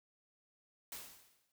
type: noise with exponential decay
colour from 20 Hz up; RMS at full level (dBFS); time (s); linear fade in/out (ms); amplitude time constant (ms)
white; -44; 0.92-1.52; 1; 130
effects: none